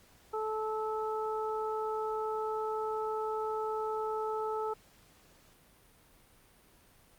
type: harmonic tone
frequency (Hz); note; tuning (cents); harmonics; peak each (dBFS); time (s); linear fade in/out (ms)
434.9; A4; -20; 1 / 2 / 3; -34 / -37 / -39; 0.33-4.74; 10
effects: pink hiss -62 dBFS RMS until 7.18 s + Opus 48 kbps